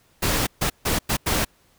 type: noise bursts at uneven times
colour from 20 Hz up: pink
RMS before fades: -22 dBFS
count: 5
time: 0.22-0.47 / 0.61-0.7 / 0.85-0.99 / 1.09-1.17 / 1.26-1.45 s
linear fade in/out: 10 ms
effects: pink hiss -60 dBFS RMS until 1.78 s